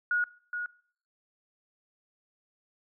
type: tone with echo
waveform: sine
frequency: 1448 Hz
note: F#6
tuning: 38 cents flat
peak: -24 dBFS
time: 0.11-0.24 s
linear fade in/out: 2 ms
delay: 420 ms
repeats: 1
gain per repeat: -7 dB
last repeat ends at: 0.66 s
effects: noise-tail reverb RT60 0.5 s tail -21 dB re dry